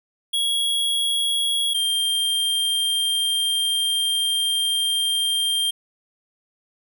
square tone pair in turn, 3322 / 3186 Hz, G#7 / G7, 0 / +27 cents, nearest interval minor second, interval 73 cents, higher first, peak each -20 dBFS, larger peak neither, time 0.33-1.74 / 1.74-5.71 s, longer second, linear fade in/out 10 ms, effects none

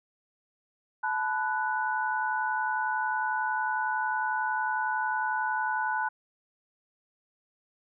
sine tone cluster, 866 / 997 / 1480 Hz, A5 / B5 / F#6, -28 / +16 / 0 cents, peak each -30 / -33 / -30 dBFS, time 1.03-6.09 s, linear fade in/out 10 ms, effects none

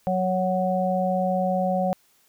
harmonic tone, 185 Hz, F#3, in tune, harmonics 1 / 3 / 4, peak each -25 / -25 / -25 dBFS, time 0.07-1.93 s, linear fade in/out 0 ms, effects white hiss -62 dBFS RMS until 2.28 s

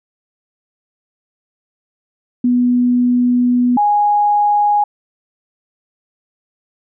sine tone pair in turn, 245.8 / 827.7 Hz, B3 / G#5, -8 / -6 cents, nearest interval octave + major sixth, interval 2102 cents, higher second, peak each -10 dBFS, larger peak neither, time 2.44-3.77 / 3.77-4.84 s, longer first, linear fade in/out 5 ms, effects none

